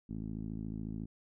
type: tone with low-pass filter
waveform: 10% pulse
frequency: 54 Hz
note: A1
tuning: 32 cents flat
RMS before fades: -40 dBFS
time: 0.09-1.06 s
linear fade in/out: 10 ms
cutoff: 240 Hz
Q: 2.1
effects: none